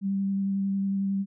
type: tone with vibrato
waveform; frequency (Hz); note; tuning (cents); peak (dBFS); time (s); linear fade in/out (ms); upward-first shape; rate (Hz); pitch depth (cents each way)
sine; 196; G3; 0; -24; 0.01-1.26; 50; square; 11; 9
effects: none